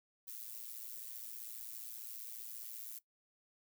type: noise with amplitude modulation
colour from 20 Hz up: violet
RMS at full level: -44 dBFS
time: 0.27-2.99 s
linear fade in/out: 10 ms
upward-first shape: sine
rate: 115 Hz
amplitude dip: 80%
effects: noise-tail reverb RT60 0.1 s tail -17 dB re dry